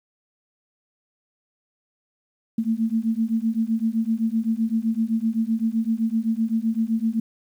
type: beating tone pair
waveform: sine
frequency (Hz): 221 / 228.8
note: A3 / A#3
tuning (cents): +8 / -32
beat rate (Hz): 7.8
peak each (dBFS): -23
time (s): 2.58-7.2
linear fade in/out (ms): 5
effects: 9-bit